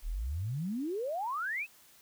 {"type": "exponential sweep", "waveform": "sine", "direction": "up", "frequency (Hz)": [33.39, 2696], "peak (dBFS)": -32, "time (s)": [0.02, 1.67], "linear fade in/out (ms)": 50, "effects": ["white hiss -60 dBFS RMS until 2.01 s"]}